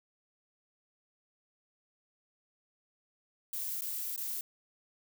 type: noise with dropouts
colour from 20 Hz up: violet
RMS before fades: -37 dBFS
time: 3.53-4.41 s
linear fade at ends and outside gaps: 2 ms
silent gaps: 3.81-3.819 / 4.162-4.177 s
effects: none

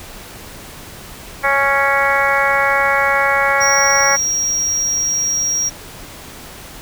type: harmonic tone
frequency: 277.2 Hz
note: C#4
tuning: in tune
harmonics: 2 / 3 / 4 / 5 / 6 / 7 / 8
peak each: -20 / -20 / -20 / -20 / -20 / -20 / -20 dBFS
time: 1.43-4.17 s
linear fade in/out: 20 ms
type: tone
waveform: triangle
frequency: 5650 Hz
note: F8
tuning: 19 cents sharp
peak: -14 dBFS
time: 3.6-5.7 s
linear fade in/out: 20 ms
effects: pink hiss -35 dBFS RMS until 6.81 s

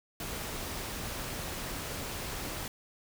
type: noise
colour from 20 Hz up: pink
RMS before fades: -38 dBFS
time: 0.2-2.68 s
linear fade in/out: 2 ms
effects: none

